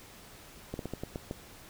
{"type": "slowing click train", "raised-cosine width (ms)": 2, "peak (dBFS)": -22, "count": 7, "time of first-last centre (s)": [0.74, 1.311], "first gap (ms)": 52, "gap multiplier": 1.24, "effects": ["pink hiss -52 dBFS RMS until 1.69 s"]}